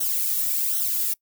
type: noise with flanger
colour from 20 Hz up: violet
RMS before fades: -24 dBFS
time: 0-1.14 s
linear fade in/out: 10 ms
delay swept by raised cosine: 0.41 to 2.01 ms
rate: 1.3 Hz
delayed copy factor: -0.8
effects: noise-tail reverb RT60 0.1 s tail -24 dB re dry